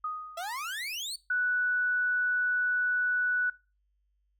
sine tone with exponential decay, 1244.5 Hz, D#6, in tune, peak -29 dBFS, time 0.04-0.78 s, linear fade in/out 5 ms, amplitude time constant 160 ms
30% pulse exponential sweep, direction up, 650 to 4622 Hz, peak -31 dBFS, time 0.37-1.16 s, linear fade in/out 5 ms
sine tone, 1480 Hz, F#6, in tune, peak -25 dBFS, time 1.3-3.5 s, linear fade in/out 5 ms
effects noise-tail reverb RT60 0.3 s tail -21 dB re dry + added 50 Hz sine -70 dBFS peak until 4.39 s

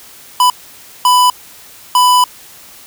square tone bursts at uneven times, 995 Hz, B5, 13 cents sharp, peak -7 dBFS, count 3, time 0.4-0.5 / 1.05-1.3 / 1.95-2.24 s, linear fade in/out 2 ms, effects white hiss -38 dBFS RMS until 2.86 s

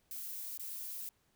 violet noise with dropouts, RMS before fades -43 dBFS, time 0.11-1.09 s, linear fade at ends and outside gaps 1 ms, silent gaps 0.576-0.595 s, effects pink hiss -74 dBFS RMS until 1.35 s

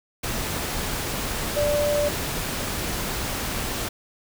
sine tone in noise, 587 Hz, D5, 1 cent flat, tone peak -20 dBFS, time 1.56-2.09 s, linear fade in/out 10 ms, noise pink, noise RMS -28 dBFS, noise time 0.23-3.89 s, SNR +5 dB, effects none

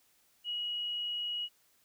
sine tone, 2905 Hz, F#7, 32 cents flat, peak -33 dBFS, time 0.44-1.49 s, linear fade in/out 50 ms, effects white hiss -69 dBFS RMS until 1.84 s

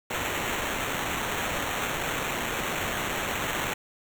blue noise with sample-and-hold, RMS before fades -30 dBFS, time 0.1-3.74 s, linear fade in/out 10 ms, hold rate 4900 Hz, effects none

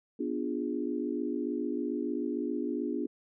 sine chord, B diminished seventh, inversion none, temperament equal with one note detuned, 246.9 / 293.7 / 349.2 / 412.4 Hz, B3 / D4 / F4 / Ab4, 0 / 0 / 0 / -12 cents, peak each -35 / -34 / -36 / -38 dBFS, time 0.19-3.07 s, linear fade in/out 10 ms, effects none

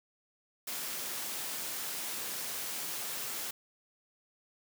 white high-pass noise, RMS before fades -38 dBFS, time 0.67-3.51 s, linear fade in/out 5 ms, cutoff 150 Hz, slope 12 dB/octave, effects none

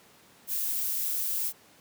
violet noise, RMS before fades -30 dBFS, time 0.47-1.53 s, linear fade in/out 50 ms, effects pink hiss -57 dBFS RMS until 1.8 s + high-pass 150 Hz 12 dB/octave

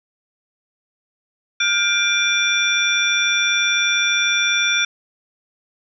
sine tone cluster, 1415 / 1574 / 2372 / 3507 / 5680 Hz, F6 / G6 / D7 / A7 / F8, +22 / +7 / +17 / -6 / +28 cents, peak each -23 / -27 / -19 / -20 / -26 dBFS, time 1.6-4.85 s, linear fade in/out 5 ms, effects none

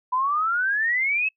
sine exponential sweep, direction up, 987.8 to 2625 Hz, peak -20 dBFS, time 0.12-1.29 s, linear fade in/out 10 ms, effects noise-tail reverb RT60 0.1 s tail -25 dB re dry

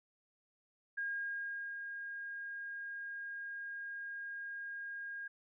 sine tone with ADSR envelope, 1623 Hz, G#6, 40 cents flat, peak -35 dBFS, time 0.97-5.28 s, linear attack 13 ms, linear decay 780 ms, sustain -6 dB, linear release 8 ms, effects none

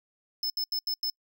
square tone bursts at uneven times, 5230 Hz, E8, 15 cents flat, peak -28 dBFS, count 5, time 0.43-0.5 / 0.57-0.64 / 0.72-0.79 / 0.87-0.94 / 1.03-1.1 s, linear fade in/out 2 ms, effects noise-tail reverb RT60 0.1 s tail -26 dB re dry

